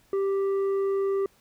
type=tone with tanh clipping; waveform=triangle; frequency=392 Hz; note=G4; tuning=in tune; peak=-24 dBFS; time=0.13-1.26 s; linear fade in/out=2 ms; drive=10 dB; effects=pink hiss -62 dBFS RMS until 1.4 s